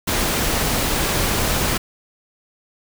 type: noise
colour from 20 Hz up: pink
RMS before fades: -20 dBFS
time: 0.07-1.78 s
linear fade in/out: 10 ms
effects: none